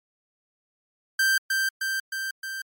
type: tone with echo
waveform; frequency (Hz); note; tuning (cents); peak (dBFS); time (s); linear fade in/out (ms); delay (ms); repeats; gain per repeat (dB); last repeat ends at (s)
45% pulse; 1568; G6; 0; -19; 1.19-1.38; 5; 310; 4; -3; 2.62
effects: MP3 96 kbps